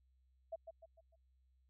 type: tone with echo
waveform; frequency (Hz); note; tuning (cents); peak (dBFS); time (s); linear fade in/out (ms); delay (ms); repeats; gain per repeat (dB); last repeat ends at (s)
sine; 658; E5; -3; -40; 0.52-0.56; 10; 150; 4; -7; 1.16
effects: added 64 Hz sine -70 dBFS peak until 1.69 s